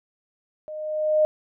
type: tone with level ramp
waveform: sine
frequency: 615 Hz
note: D#5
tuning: 20 cents flat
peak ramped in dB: -33 to -14 dBFS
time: 0.68-1.25 s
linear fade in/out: 0 ms
effects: none